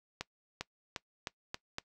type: accelerating click train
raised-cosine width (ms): 0.2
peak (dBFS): -19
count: 6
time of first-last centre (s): 0.21-1.784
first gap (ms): 400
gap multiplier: 0.88
effects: noise-tail reverb RT60 0.1 s tail -21 dB re dry